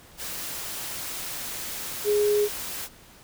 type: tone in noise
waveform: sine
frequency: 415.3 Hz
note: G#4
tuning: in tune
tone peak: -19 dBFS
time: 2.04-2.49 s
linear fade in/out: 50 ms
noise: white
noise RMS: -34 dBFS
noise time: 0.17-2.89 s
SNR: +12 dB
effects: pink hiss -51 dBFS RMS until 3.23 s